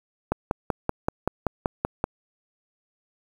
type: click train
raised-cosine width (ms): 1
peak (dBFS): -8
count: 10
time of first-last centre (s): 0.32-2.041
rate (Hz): 5.23
effects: 7-bit